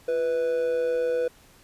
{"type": "tone with amplitude modulation", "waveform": "triangle", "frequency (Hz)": 493.9, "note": "B4", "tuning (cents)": 0, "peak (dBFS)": -18, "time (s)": [0.08, 1.28], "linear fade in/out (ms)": 5, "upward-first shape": "sine", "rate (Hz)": 148, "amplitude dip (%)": 50, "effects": ["pink hiss -55 dBFS RMS until 1.63 s", "resampled to 32000 Hz"]}